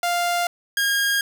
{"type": "tone pair in turn", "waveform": "sawtooth", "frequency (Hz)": [698.5, 1625.3], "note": ["F5", "G#6"], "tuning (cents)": [0, -38], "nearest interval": "octave + minor third", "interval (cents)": 1462, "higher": "second", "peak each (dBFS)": [-16, -15], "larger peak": "second", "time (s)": [[0.03, 0.47], [0.77, 1.21]], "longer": "neither", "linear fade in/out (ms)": 2, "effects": []}